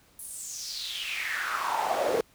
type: noise with high-pass filter sweep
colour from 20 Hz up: brown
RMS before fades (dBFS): -31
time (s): 0.19-2.21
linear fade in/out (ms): 2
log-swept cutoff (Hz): 11000 to 440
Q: 5.3
effects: pink hiss -61 dBFS RMS until 2.34 s